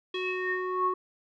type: tone with low-pass filter sweep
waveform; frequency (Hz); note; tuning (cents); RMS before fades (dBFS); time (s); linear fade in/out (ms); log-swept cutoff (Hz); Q
square; 368.5; F#4; -7; -30; 0.14-0.94; 5; 3200 to 970; 8.3
effects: none